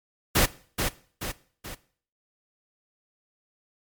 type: noise with echo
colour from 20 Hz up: pink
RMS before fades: -20 dBFS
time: 0.35-0.46 s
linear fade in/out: 10 ms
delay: 430 ms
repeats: 3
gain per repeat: -6 dB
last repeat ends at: 1.75 s
effects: noise-tail reverb RT60 0.5 s tail -19 dB re dry + MP3 96 kbps

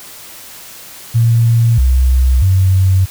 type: tone with pitch steps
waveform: sine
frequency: 115.9 / 64 / 94.2 Hz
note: A#2 / C2 / F#2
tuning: -10 / -38 / +32 cents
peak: -7 dBFS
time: 1.14-3.06 s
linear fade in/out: 20 ms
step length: 640 ms
effects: white hiss -34 dBFS RMS until 3.1 s

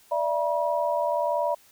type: tone cluster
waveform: sine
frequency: 588 / 669 / 962 Hz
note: D5 / E5 / B5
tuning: +2 / +25 / -46 cents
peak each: -26 / -28 / -27 dBFS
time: 0.11-1.55 s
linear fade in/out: 10 ms
effects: white hiss -57 dBFS RMS until 1.71 s

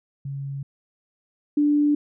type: tone pair in turn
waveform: sine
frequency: 138.59 / 293.7 Hz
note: C#3 / D4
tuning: 0 / 0 cents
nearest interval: octave + minor second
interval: 1300 cents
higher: second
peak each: -28 / -16 dBFS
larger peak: second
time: 0.25-0.63 / 1.57-1.95 s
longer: neither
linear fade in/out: 5 ms
effects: none

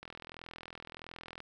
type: click train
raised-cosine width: 0.3 ms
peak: -29 dBFS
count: 58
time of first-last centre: 0.03-1.403 s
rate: 41.5 Hz
effects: none

